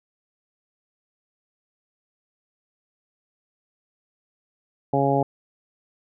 harmonic tone, 138.59 Hz, C#3, in tune, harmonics 1 / 2 / 3 / 4 / 5 / 6, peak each -25 / -25 / -25 / -25 / -25 / -25 dBFS, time 4.93-5.23 s, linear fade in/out 5 ms, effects none

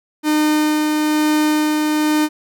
45% pulse tone with tremolo, 304.5 Hz, D#4, 37 cents flat, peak -13 dBFS, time 0.23-2.29 s, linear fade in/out 50 ms, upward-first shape sine, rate 1.1 Hz, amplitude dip 25%, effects none

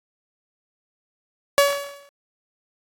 sawtooth tone with exponential decay, 566 Hz, C#5, 36 cents sharp, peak -7 dBFS, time 1.58-2.09 s, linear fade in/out 0 ms, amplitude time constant 110 ms, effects AAC 64 kbps

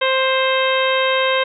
harmonic tone with a mistuned harmonic, 525 Hz, C5, 6 cents sharp, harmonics 1 / 2 / 3 / 4 / 5 / 6 / 7, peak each -18 / -21 / -23 / -24 / -25 / -26 / -26 dBFS, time 0.01-1.44 s, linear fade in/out 10 ms, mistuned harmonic 7, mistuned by +36 cents, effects none

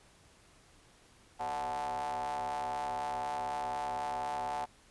45% pulse ring-modulated tone, 70 Hz, C#2, 18 cents sharp, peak -31 dBFS, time 1.39-4.66 s, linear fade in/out 20 ms, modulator 803 Hz, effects pink hiss -62 dBFS RMS until 4.9 s + resampled to 24000 Hz

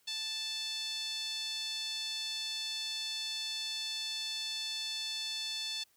5% pulse tone with band-pass filter, 880 Hz, A5, in tune, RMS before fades -38 dBFS, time 0.07-5.84 s, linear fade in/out 10 ms, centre 3900 Hz, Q 3.2, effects white hiss -70 dBFS RMS until 5.96 s

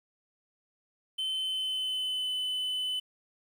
triangle tone with pitch glide, 3069 to 3016 Hz, G7 to F#7, -37 to +32 cents, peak -28 dBFS, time 1.18-3 s, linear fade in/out 10 ms, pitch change -31 cents, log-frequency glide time 1.31-2.33 s, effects 10-bit

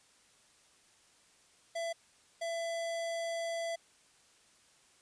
square tone bursts at uneven times, 669 Hz, E5, 25 cents sharp, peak -35 dBFS, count 2, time 1.75-1.93 / 2.41-3.76 s, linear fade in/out 10 ms, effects white hiss -65 dBFS RMS until 5.01 s + resampled to 22050 Hz

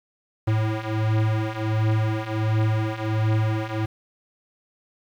square beating tone pair, 108.4 / 109.8 Hz, A2 / A2, -25 / -3 cents, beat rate 1.4 Hz, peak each -26 / -23 dBFS, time 0.47-3.86 s, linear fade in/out 10 ms, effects low-pass 3000 Hz 12 dB/octave + 8-bit

